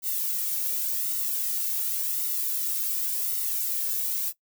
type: noise with flanger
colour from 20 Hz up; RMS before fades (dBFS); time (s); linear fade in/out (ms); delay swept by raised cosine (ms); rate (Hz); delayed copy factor
violet; -28; 0.02-4.33; 50; 1.2 to 2.05; 0.9; -0.8
effects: noise-tail reverb RT60 0.1 s tail -18 dB re dry